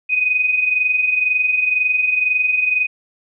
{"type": "tone pair together", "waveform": "sine", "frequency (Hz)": [2478, 2500], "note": ["D#7", "D#7"], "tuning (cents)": [-8, 8], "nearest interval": "unison", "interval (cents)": 16, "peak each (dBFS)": [-22, -15], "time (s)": [0.09, 2.87], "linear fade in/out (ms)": 20, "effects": []}